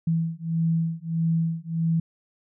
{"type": "beating tone pair", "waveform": "sine", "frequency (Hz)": [163.6, 165.2], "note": ["E3", "E3"], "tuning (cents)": [-13, 4], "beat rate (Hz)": 1.6, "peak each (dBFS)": -25, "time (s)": [0.07, 2], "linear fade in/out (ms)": 5, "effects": []}